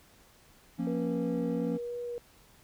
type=chord; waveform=triangle; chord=Bb minor; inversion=second; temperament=equal with one note detuned; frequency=174.61 / 233.1 / 274.6 Hz; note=F3 / Bb3 / Db4; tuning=0 / 0 / -16 cents; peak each=-32 dBFS; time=0.78-1.78 s; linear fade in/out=20 ms
type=tone with vibrato; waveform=sine; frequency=480.8 Hz; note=B4; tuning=46 cents flat; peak=-34 dBFS; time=0.87-2.18 s; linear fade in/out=0 ms; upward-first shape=sine; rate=2.9 Hz; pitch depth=9 cents each way
effects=pink hiss -60 dBFS RMS until 2.63 s